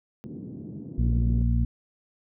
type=band-pass noise; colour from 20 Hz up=pink; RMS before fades=-39 dBFS; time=0.24-1.42 s; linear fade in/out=0 ms; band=130 to 320 Hz; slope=24 dB/octave
type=harmonic tone; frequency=58.27 Hz; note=A#1; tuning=in tune; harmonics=1 / 2 / 3 / 4; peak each=-22 / -25 / -36 / -30 dBFS; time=0.98-1.65 s; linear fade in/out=5 ms
effects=none